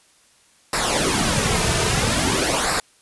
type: noise with flanger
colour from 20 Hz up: pink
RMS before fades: -20 dBFS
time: 0.73-2.8 s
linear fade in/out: 2 ms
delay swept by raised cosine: 0.31 to 3.71 ms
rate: 0.5 Hz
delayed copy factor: -0.7
effects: white hiss -56 dBFS RMS until 3.01 s + resampled to 24000 Hz